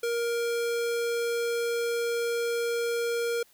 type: tone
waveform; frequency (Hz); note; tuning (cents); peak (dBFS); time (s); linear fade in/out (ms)
square; 469.5; A#4; +12; -27; 0.03-3.43; 5
effects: white hiss -61 dBFS RMS until 3.53 s